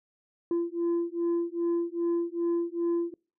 sine beating tone pair, 340 / 342.5 Hz, F4 / F4, -46 / -34 cents, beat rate 2.5 Hz, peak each -27 dBFS, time 0.51-3.14 s, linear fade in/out 2 ms, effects noise-tail reverb RT60 0.4 s tail -26 dB re dry + tanh soft clip ceiling -23 dBFS

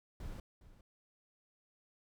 brown noise with echo, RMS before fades -44 dBFS, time 0.2-0.4 s, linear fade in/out 2 ms, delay 410 ms, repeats 1, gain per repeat -15 dB, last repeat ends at 0.81 s, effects none

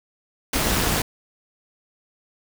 pink noise with amplitude modulation, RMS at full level -18 dBFS, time 0.53-1.02 s, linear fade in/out 5 ms, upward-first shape sine, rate 245 Hz, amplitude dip 80%, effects none

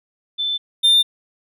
sine / triangle tone pair in turn, 3529 / 3601 Hz, A7 / A7, +4 / +39 cents, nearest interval unison, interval 35 cents, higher second, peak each -19 / -9 dBFS, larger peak second, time 0.38-0.58 / 0.83-1.03 s, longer neither, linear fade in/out 20 ms, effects none

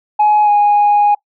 sine tone with pitch glide, 842 to 825.6 Hz, G#5 to G#5, +24 to -10 cents, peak -6 dBFS, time 0.19-1.15 s, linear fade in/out 10 ms, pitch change -34 cents, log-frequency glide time 0.44-0.5 s, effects noise-tail reverb RT60 0.1 s tail -22 dB re dry + tanh soft clip ceiling -5 dBFS

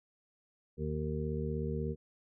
harmonic tone, 76.5 Hz, D#2, 29 cents flat, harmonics 1 / 2 / 3 / 5 / 6, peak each -38 / -37 / -40 / -41 / -40 dBFS, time 0.77-1.96 s, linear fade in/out 50 ms, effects none

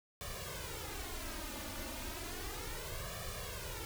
pink noise with flanger, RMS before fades -43 dBFS, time 0.21-3.85 s, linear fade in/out 0 ms, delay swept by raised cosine 1.7 to 3.4 ms, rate 0.33 Hz, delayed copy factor +0.95, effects none

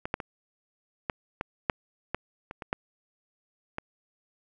clicks, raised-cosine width 0.5 ms, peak -17 / -11 / -20 / -13 / -15 / -8 / -13 / -23 / -22 / -12 / -17 dBFS, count 11, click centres 0.055 / 0.141 / 0.202 / 1.098 / 1.411 / 1.698 / 2.146 / 2.511 / 2.622 / 2.729 / 3.784 s, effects none

